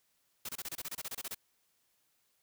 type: noise bursts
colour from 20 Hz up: white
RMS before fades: -40 dBFS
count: 14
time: 0.45-1.347 s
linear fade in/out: 5 ms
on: 39 ms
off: 27 ms
effects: white hiss -75 dBFS RMS until 2.42 s